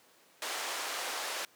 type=band-pass noise; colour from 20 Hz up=pink; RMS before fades=-37 dBFS; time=0.42-1.45 s; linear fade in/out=2 ms; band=600 to 9600 Hz; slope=12 dB/octave; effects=pink hiss -62 dBFS RMS until 1.55 s + high-pass 300 Hz 12 dB/octave